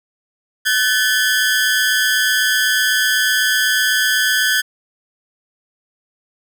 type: ring-modulated tone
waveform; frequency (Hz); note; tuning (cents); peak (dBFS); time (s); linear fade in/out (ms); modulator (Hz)
sawtooth; 1628; G#6; -35; -7; 0.65-4.62; 20; 114
effects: none